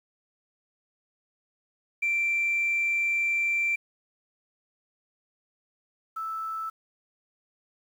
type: tone pair in turn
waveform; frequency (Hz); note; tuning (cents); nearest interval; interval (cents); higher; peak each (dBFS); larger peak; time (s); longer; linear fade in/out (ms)
sine; 2351 / 1315.9; D7 / E6; +1 / -3; minor seventh; 1004; first; -22 / -30; first; 2.02-3.76 / 6.16-6.7; first; 10
effects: tanh soft clip ceiling -19 dBFS + 9-bit